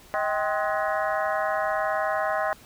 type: harmonic tone with a mistuned harmonic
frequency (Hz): 210.7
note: G#3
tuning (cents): +25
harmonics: 3 / 4 / 5 / 6 / 7 / 8 / 9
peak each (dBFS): -27 / -29 / -31 / -33 / -34 / -35 / -36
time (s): 0.14-2.53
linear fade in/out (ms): 0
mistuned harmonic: 4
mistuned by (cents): -130
effects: pink hiss -51 dBFS RMS until 2.65 s